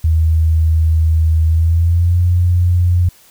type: tone with pitch glide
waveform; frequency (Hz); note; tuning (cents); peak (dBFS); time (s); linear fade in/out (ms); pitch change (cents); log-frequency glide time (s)
sine; 80.1 to 88.36; E2 to F2; -49 to +21; -9; 0.04-3.09; 5; +170; 1.45-2.22
effects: white hiss -47 dBFS RMS until 3.3 s